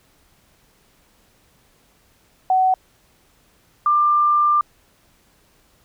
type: tone pair in turn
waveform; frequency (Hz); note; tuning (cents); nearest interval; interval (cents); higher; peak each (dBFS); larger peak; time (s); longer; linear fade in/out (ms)
sine; 750 / 1190.6; F#5 / D6; +23 / +23; minor sixth; 800; second; -13; neither; 2.5-2.74 / 3.86-4.61; second; 2
effects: pink hiss -58 dBFS RMS until 5.84 s